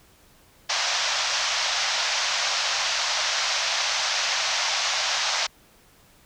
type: band-pass noise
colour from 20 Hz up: white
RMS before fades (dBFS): -25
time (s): 0.69-5.47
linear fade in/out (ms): 10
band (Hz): 590 to 6200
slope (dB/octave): 48
effects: pink hiss -56 dBFS RMS until 6.25 s